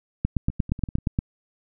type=two click trains; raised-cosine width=5 ms; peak=-22 / -9 dBFS; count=6 / 9; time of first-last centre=0.5-0.985 / 0.25-1.189 s; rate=10.3 / 8.52 Hz; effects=none